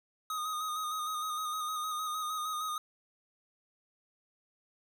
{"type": "tone with vibrato", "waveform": "square", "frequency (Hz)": 1244.5, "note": "D#6", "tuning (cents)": 0, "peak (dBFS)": -34, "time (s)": [0.3, 2.78], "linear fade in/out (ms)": 2, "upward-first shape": "square", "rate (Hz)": 6.5, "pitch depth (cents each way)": 28, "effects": []}